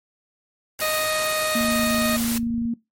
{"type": "noise", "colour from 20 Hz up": "white", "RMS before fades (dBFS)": -28, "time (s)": [0.79, 2.38], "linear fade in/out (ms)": 2}
{"type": "harmonic tone", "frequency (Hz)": 622.3, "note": "D#5", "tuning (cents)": 0, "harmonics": [1, 2, 3, 4, 6, 7], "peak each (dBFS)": [-25, -28, -30, -31, -33, -33], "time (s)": [0.81, 2.17], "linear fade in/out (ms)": 10}
{"type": "tone", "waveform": "sine", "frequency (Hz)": 233.1, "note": "A#3", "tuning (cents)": 0, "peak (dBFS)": -21, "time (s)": [1.55, 2.74], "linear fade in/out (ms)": 5}
{"type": "click train", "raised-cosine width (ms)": 5, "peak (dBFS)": -25, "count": 29, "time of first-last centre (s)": [1.61, 2.655], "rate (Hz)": 26.8}
{"effects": ["noise-tail reverb RT60 0.2 s tail -20 dB re dry", "MP3 64 kbps"]}